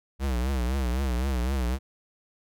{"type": "tone with vibrato", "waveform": "square", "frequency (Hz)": 64.1, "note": "C2", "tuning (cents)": -35, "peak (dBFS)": -25, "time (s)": [0.19, 1.79], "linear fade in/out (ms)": 50, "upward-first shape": "triangle", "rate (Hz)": 3.9, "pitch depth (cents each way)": 160, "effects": []}